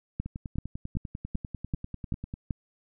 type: two click trains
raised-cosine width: 5 ms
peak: -17 / -23 dBFS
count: 7 / 22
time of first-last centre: 0.2-2.508 / 0.26-2.339 s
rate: 2.6 / 10.1 Hz
effects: none